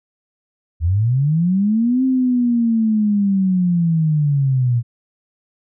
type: linear two-way sweep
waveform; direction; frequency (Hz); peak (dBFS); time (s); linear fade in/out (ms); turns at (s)
sine; up then down; 76.1 to 263.5 to 116.3; -13; 0.8-4.83; 50; 2.04
effects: none